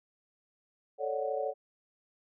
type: chord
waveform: sine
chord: D major seventh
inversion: second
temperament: equal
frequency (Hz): 440 / 554.4 / 587.3 / 740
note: A4 / C#5 / D5 / F#5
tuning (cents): 0 / 0 / 0 / 0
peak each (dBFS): -36 / -34 / -37 / -37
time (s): 0.98-1.54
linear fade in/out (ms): 50
effects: none